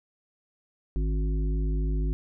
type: harmonic tone with a mistuned harmonic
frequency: 51.91 Hz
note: G#1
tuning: in tune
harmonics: 1 / 3 / 5 / 7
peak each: -24 / -34 / -38 / -41 dBFS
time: 0.96-2.13 s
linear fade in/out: 0 ms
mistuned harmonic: 5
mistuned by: +68 cents
effects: none